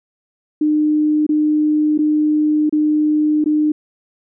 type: tone with dropouts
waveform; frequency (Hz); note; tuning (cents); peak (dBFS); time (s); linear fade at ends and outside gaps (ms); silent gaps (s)
sine; 303.4; D#4; -44; -12; 0.61-3.72; 5; 1.266-1.291 / 1.978-1.988 / 2.695-2.725 / 3.442-3.459
effects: none